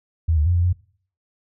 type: tone with pitch steps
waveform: sine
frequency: 81.5 / 75.2 / 88 / 86.8 / 89.6 Hz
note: E2 / D2 / F2 / F2 / F2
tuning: -19 / +42 / +14 / -10 / +45 cents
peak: -15 dBFS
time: 0.28-0.73 s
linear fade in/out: 10 ms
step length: 90 ms
effects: noise-tail reverb RT60 0.5 s tail -20 dB re dry